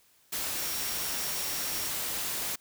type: tone in noise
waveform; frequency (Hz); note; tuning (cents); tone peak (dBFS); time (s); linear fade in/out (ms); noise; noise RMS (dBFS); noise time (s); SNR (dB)
sine; 5590; F8; +1; -40; 0.57-1.88; 10; white; -33; 0.32-2.56; -10
effects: white hiss -64 dBFS RMS until 2.6 s